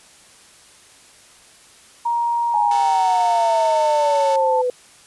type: tone with pitch glide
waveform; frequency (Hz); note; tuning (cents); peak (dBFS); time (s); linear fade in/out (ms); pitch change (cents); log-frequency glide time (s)
sine; 941 to 883.1; A#5 to A5; +16 to +6; -17; 2.05-4.62; 10; -110; 2.64-4.48
type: exponential sweep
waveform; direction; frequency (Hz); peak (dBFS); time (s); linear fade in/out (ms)
sine; down; 854 to 493.9; -17; 2.54-4.7; 2
type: chord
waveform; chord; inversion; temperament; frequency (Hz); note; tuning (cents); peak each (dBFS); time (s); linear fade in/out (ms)
5% pulse; F# minor; first; equal with one note detuned; 440 / 559.5 / 740; A4 / C#5 / F#5; 0 / +16 / 0; -24 / -28 / -25; 2.71-4.36; 2
effects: white hiss -48 dBFS RMS until 5.06 s + resampled to 24000 Hz